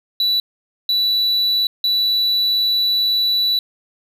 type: tone bursts at uneven times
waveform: triangle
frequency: 3951 Hz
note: B7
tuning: in tune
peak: -13 dBFS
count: 3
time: 0.2-0.4 / 0.89-1.67 / 1.84-3.59 s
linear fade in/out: 2 ms
effects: none